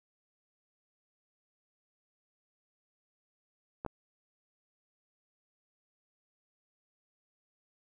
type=clicks; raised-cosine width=1 ms; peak=-23 dBFS; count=2; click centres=3.849 / 3.863 s; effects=none